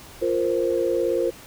sine chord, F suspended fourth, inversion none, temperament just, 349.2 / 465.6 / 523.8 Hz, F4 / Bb4 / C5, 0 / -2 / +2 cents, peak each -24 dBFS, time 0.21-1.31 s, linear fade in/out 20 ms, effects pink hiss -44 dBFS RMS until 1.46 s

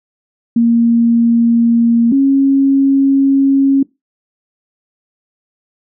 sine tone pair in turn, 233.1 / 273.4 Hz, A#3 / C#4, 0 / -24 cents, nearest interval minor third, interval 276 cents, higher second, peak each -7 dBFS, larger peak neither, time 0.56-2.12 / 2.12-3.83 s, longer second, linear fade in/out 5 ms, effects noise-tail reverb RT60 0.2 s tail -21 dB re dry

